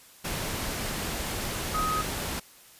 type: tone in noise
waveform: sine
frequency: 1259 Hz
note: D#6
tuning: 20 cents sharp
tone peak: -26 dBFS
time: 1.74-2.02 s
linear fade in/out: 10 ms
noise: pink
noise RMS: -32 dBFS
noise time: 0.24-2.4 s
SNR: +3 dB
effects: white hiss -53 dBFS RMS until 2.79 s + resampled to 32000 Hz